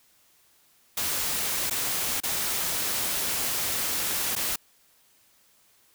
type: noise with dropouts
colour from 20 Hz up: white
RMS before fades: -28 dBFS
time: 0.97-4.56 s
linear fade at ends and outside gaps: 5 ms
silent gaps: 1.699-1.708 / 2.203-2.234 / 4.354-4.362 s
effects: white hiss -62 dBFS RMS until 5.94 s